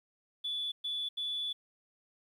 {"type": "tone bursts at uneven times", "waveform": "sine", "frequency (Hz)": 3453, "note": "A7", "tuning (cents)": -33, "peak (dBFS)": -32, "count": 3, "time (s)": [[0.44, 0.72], [0.84, 1.09], [1.17, 1.53]], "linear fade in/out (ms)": 10, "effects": ["tanh soft clip ceiling -28 dBFS", "11-bit"]}